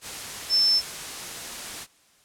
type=tone in noise; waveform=sine; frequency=5300 Hz; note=E8; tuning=9 cents sharp; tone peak=-17 dBFS; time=0.49-0.82 s; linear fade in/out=50 ms; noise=white; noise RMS=-35 dBFS; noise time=0.01-1.87 s; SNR=+15 dB; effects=white hiss -60 dBFS RMS until 2.24 s + low-pass 10000 Hz 12 dB/octave